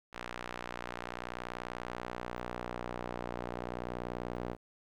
sawtooth tone with band-pass filter sweep, 60.4 Hz, B1, 38 cents flat, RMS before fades -41 dBFS, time 0.12-4.57 s, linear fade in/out 50 ms, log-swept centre 1700 to 540 Hz, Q 0.74, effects 11-bit

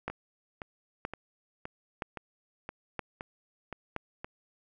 two click trains, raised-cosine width 0.5 ms, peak -18 / -23 dBFS, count 5 / 9, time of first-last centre 0.08-3.963 / 0.1-4.245 s, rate 1.03 / 1.93 Hz, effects none

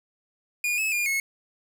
45% pulse tone with pitch steps, 2437 / 2590 / 2417 / 2182 Hz, D#7 / E7 / D7 / C#7, -37 / -31 / +49 / -28 cents, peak -23 dBFS, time 0.64-1.2 s, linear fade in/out 2 ms, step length 140 ms, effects none

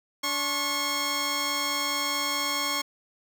10% pulse tone pair together, 287.9 / 1087 Hz, D4 / C#6, -34 / -34 cents, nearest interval octave + major seventh, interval 2300 cents, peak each -25 / -18 dBFS, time 0.23-2.82 s, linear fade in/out 10 ms, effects none

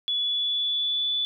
sine tone with pitch glide, 3417 to 3471 Hz, G#7 to A7, +49 to -24 cents, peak -23 dBFS, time 0.08-1.25 s, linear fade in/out 0 ms, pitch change +27 cents, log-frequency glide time 0.2-1.12 s, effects none

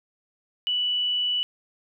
sine tone, 2960 Hz, F#7, in tune, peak -22 dBFS, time 0.67-1.43 s, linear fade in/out 0 ms, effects none

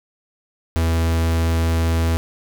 45% pulse tone, 82.3 Hz, E2, 2 cents flat, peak -16 dBFS, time 0.76-2.17 s, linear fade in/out 0 ms, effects none

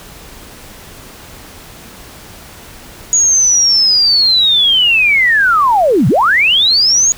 sine linear two-way sweep, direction down then up, 6780 to 107.7 to 6780 Hz, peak -7 dBFS, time 3.13-7.12 s, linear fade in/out 0 ms, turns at 6.08 s, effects pink hiss -35 dBFS RMS until 7.17 s

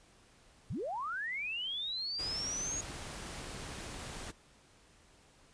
sine linear sweep, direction up, 70.9 to 6710 Hz, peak -35 dBFS, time 0.7-2.81 s, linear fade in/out 5 ms
pink noise, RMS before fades -44 dBFS, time 2.18-4.32 s, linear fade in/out 20 ms
effects pink hiss -63 dBFS RMS until 5.53 s + resampled to 22050 Hz

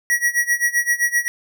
square tone with tremolo, 1918 Hz, A#6, 49 cents sharp, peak -14 dBFS, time 0.1-1.28 s, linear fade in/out 0 ms, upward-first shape sine, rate 7.7 Hz, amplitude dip 90%, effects none

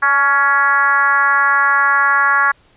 sine tone with frequency modulation, 1396.9 Hz, F6, in tune, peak -10 dBFS, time 0.02-2.52 s, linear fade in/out 10 ms, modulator 275 Hz, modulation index 1.5, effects pink hiss -53 dBFS RMS until 2.76 s + resampled to 8000 Hz

